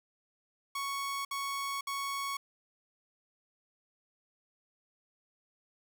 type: tone bursts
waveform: sawtooth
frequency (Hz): 1110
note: C#6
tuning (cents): +2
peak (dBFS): -30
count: 3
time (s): 0.75-2.37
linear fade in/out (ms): 5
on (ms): 500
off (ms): 60
effects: none